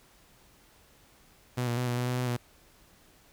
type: tone with pitch steps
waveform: sawtooth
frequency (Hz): 124.1 / 119.3 / 124.6 / 121.5 / 123.6 / 124.8 / 125.6 / 121.3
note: B2 / A#2 / B2 / B2 / B2 / B2 / B2 / B2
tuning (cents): +9 / +41 / +16 / -28 / +2 / +19 / +30 / -31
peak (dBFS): -24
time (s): 1.57-2.37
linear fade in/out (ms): 10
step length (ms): 100
effects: pink hiss -60 dBFS RMS until 3.32 s